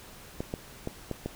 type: clicks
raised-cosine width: 2 ms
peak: -18 dBFS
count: 5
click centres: 0.405 / 0.539 / 0.874 / 1.113 / 1.26 s
effects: pink hiss -49 dBFS RMS until 1.35 s